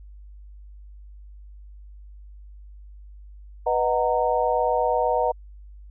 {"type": "chord", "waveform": "sine", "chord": "B major seventh", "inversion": "none", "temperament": "equal with one note detuned", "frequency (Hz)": [493.9, 622.3, 740, 923.8], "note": ["B4", "D#5", "F#5", "A#5"], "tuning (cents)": [0, 0, 0, -16], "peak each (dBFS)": [-24, -25, -25, -25], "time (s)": [3.66, 5.32], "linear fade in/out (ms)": 10, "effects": ["added 50 Hz sine -41 dBFS peak until 5.9 s"]}